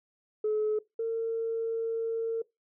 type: tone pair in turn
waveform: sine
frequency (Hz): 428.2 / 454.5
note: A4 / A#4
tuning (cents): -47 / -44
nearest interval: minor second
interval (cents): 103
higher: second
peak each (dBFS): -24 / -27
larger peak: first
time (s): 0.44-0.79 / 0.99-2.42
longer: second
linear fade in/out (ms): 5
effects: noise-tail reverb RT60 0.2 s tail -22 dB re dry + tanh soft clip ceiling -22 dBFS